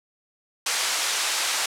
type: band-pass noise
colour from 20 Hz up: white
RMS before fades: -25 dBFS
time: 0.66-1.66 s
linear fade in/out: 5 ms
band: 700 to 7400 Hz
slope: 12 dB/octave
effects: low-pass 12000 Hz 12 dB/octave